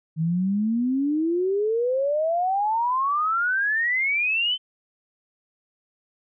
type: exponential sweep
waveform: sine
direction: up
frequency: 155.56 to 3095 Hz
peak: -20 dBFS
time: 0.16-4.58 s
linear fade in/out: 50 ms
effects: none